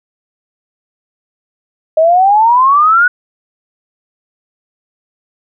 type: exponential sweep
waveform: sine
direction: up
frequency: 621 to 1486 Hz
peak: -5 dBFS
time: 1.97-3.08 s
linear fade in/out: 5 ms
effects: none